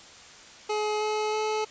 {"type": "tone with pitch steps", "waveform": "25% pulse", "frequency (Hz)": [424, 427.4, 430.9], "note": ["G#4", "G#4", "A4"], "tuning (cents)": [36, 50, -36], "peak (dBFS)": -22, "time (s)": [0.69, 1.65], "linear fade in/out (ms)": 10, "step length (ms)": 320, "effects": ["white hiss -48 dBFS RMS until 1.7 s", "resampled to 16000 Hz"]}